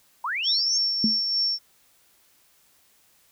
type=linear sweep; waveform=sine; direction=up; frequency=880 to 6560 Hz; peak=-25 dBFS; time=0.24-0.78 s; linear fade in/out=5 ms
type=tone with tremolo; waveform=sine; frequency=5450 Hz; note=F8; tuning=43 cents flat; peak=-20 dBFS; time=0.43-1.59 s; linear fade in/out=50 ms; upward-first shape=sine; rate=3.3 Hz; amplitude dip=35%
type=tone with exponential decay; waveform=sine; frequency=219.3 Hz; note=A3; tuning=6 cents flat; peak=-16 dBFS; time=1.04-1.2 s; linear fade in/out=2 ms; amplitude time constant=34 ms
effects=white hiss -61 dBFS RMS until 3.31 s